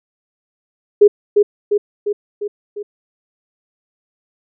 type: tone with echo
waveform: sine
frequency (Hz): 413.1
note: G#4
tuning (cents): -9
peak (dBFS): -3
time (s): 1.01-1.08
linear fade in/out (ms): 10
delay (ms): 350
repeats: 5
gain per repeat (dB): -4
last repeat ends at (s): 2.83
effects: none